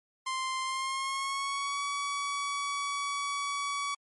sawtooth tone with pitch glide, 1046.5 to 1134.6 Hz, C6 to C#6, 0 to +40 cents, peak -27 dBFS, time 0.26-3.95 s, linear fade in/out 10 ms, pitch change +140 cents, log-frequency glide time 0.62-1.83 s, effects MP3 48 kbps

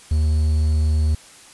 triangle tone with quantisation, 77 Hz, D#2, 17 cents flat, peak -13 dBFS, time 0.11-1.15 s, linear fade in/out 5 ms, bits 7, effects white hiss -45 dBFS RMS until 1.53 s + resampled to 24000 Hz

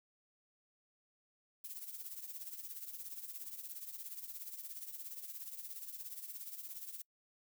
violet noise with tremolo, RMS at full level -44 dBFS, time 1.64-7.02 s, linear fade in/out 5 ms, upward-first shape triangle, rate 17 Hz, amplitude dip 75%, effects noise-tail reverb RT60 0.1 s tail -26 dB re dry

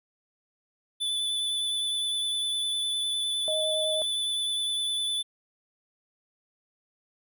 square tone with vibrato, 3488 Hz, A7, 16 cents flat, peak -27 dBFS, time 1-5.23 s, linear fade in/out 20 ms, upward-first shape sine, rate 9.8 Hz, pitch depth 14 cents each way
sine tone, 627 Hz, D#5, 13 cents sharp, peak -28 dBFS, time 3.48-4.02 s, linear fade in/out 0 ms
effects none

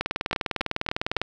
two click trains, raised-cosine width 0.3 ms, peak -9 / -9 dBFS, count 25 / 4, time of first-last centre 0.01-1.216 / 0.33-1.168 s, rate 19.9 / 3.58 Hz, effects none

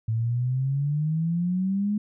sine exponential sweep, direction up, 110 to 211.6 Hz, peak -22 dBFS, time 0.08-1.98 s, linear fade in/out 5 ms, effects none

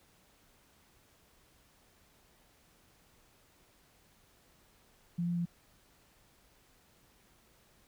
sine tone with pitch steps, 172.4 / 173.5 / 172.2 Hz, F3 / F3 / F3, -22 / -11 / -24 cents, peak -30 dBFS, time 5.18-5.456 s, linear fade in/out 10 ms, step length 92 ms, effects pink hiss -66 dBFS RMS until 7.87 s

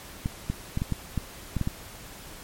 clicks, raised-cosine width 5 ms, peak -14 dBFS, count 9, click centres 0.259 / 0.5 / 0.774 / 0.819 / 0.923 / 1.177 / 1.567 / 1.613 / 1.674 s, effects pink hiss -44 dBFS RMS until 2.43 s + MP3 64 kbps

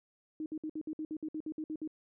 sine tone bursts, 311.1 Hz, D#4, in tune, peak -35 dBFS, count 13, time 0.4-1.876 s, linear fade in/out 2 ms, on 60 ms, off 58 ms, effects none

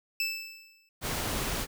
25% pulse tone with exponential decay, 2637 Hz, E7, in tune, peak -22 dBFS, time 0.2-0.89 s, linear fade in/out 2 ms, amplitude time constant 150 ms
pink noise, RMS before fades -32 dBFS, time 1.01-1.67 s, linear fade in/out 50 ms
effects none

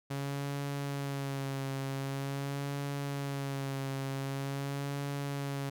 sawtooth tone with vibrato, 138.59 Hz, C#3, in tune, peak -30 dBFS, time 0.1-5.7 s, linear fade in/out 10 ms, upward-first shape sine, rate 0.45 Hz, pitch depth 34 cents each way, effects none

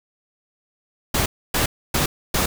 pink noise bursts, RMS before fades -20 dBFS, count 4, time 1.14-2.46 s, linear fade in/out 5 ms, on 120 ms, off 280 ms, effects none

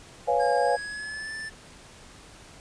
sine chord, C# dominant seventh, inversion third, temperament equal, 493.9 / 554.4 / 698.5 / 830.6 Hz, B4 / C#5 / E#5 / G#5, 0 / 0 / 0 / 0 cents, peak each -26 dBFS, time 0.27-0.77 s, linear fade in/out 20 ms
square tone with pitch glide, 1624 to 1760.8 Hz, G#6 to A6, -39 to +1 cents, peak -34 dBFS, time 0.39-1.5 s, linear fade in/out 20 ms, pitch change +140 cents, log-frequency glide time 0.58-1.32 s
effects pink hiss -49 dBFS RMS until 2.6 s + resampled to 22050 Hz

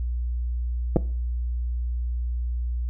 clicks, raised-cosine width 2 ms, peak -6 dBFS, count 2, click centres 0.961 / 0.967 s, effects noise-tail reverb RT60 0.4 s tail -18 dB re dry + added 60 Hz sine -24 dBFS peak until 2.89 s

